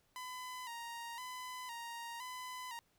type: tone with vibrato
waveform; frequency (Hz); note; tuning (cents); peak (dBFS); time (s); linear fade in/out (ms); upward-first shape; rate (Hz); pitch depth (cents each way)
sawtooth; 970; B5; -31; -40; 0.16-2.79; 0; square; 0.98; 65
effects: pink hiss -75 dBFS RMS until 2.98 s